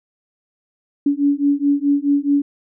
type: beating tone pair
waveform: sine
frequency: 282.4 / 287.1 Hz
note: C#4 / D4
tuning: +32 / -39 cents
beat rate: 4.7 Hz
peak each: -17 dBFS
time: 1.06-2.42 s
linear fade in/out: 5 ms
effects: none